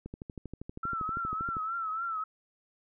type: click train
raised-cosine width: 3 ms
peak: -27 dBFS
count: 20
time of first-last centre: 0.06-1.568 s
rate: 12.6 Hz
type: tone with vibrato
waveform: sine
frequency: 1324 Hz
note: E6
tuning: 7 cents sharp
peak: -31 dBFS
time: 0.83-2.24 s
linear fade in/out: 5 ms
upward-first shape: triangle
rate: 3.5 Hz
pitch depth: 88 cents each way
effects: none